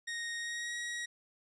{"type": "tone with pitch glide", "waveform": "sawtooth", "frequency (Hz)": [1864.7, 1900.6], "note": ["A#6", "A#6"], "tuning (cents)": [0, 33], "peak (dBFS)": -33, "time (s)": [0.07, 1.06], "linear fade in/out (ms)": 10, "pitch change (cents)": 33, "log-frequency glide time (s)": [0.38, 0.75], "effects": ["resampled to 22050 Hz"]}